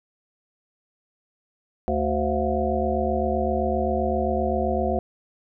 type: harmonic tone with a mistuned harmonic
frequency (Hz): 74.2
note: D2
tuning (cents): +18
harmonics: 1 / 3 / 5 / 7 / 9 / 10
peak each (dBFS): -28 / -28 / -28 / -28 / -28 / -28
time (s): 1.88-4.99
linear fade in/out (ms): 0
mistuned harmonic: 10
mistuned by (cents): -63
effects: none